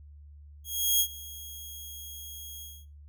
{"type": "tone with ADSR envelope", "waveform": "5% pulse", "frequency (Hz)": 3279, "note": "G#7", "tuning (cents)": -23, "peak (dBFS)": -12, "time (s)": [0.64, 2.86], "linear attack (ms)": 360, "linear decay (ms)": 73, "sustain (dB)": -20, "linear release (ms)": 240, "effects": ["noise-tail reverb RT60 0.3 s tail -20 dB re dry", "added 73 Hz sine -47 dBFS peak until 3.08 s"]}